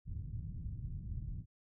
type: low-pass noise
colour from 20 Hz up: white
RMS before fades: -42 dBFS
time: 0.05-1.46 s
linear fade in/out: 50 ms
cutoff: 130 Hz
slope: 24 dB/octave
effects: none